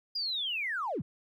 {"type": "linear sweep", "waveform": "triangle", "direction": "down", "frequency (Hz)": [4925, 87.31], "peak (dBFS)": -27, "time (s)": [0.15, 1.02], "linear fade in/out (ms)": 10, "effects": ["tanh soft clip ceiling -29 dBFS"]}